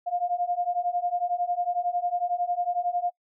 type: beating tone pair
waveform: sine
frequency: 701 / 712 Hz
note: F5 / F5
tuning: +6 / +33 cents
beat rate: 11 Hz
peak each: -28 / -27 dBFS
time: 0.06-3.11 s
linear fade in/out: 20 ms
effects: noise-tail reverb RT60 0.1 s tail -25 dB re dry